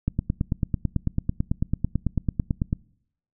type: click train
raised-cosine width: 5 ms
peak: -10 dBFS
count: 25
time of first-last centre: 0.08-2.729 s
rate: 9.06 Hz
effects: noise-tail reverb RT60 0.7 s tail -25 dB re dry